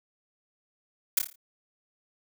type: noise with echo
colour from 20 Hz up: blue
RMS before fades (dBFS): -21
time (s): 1.17-1.19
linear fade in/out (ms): 5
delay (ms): 28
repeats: 6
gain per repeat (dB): -6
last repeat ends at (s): 1.358
effects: none